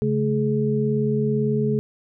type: tone cluster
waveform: sine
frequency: 137.5 / 215.5 / 422.9 Hz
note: C#3 / A3 / G#4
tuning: -14 / -36 / +31 cents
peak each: -23 dBFS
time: 0.02-1.79 s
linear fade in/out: 0 ms
effects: none